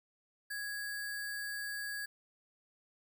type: tone with sample-and-hold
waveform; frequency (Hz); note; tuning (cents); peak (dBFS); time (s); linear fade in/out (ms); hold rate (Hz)
sine; 1664; G#6; +3; -37; 0.5-2.06; 10; 6300
effects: none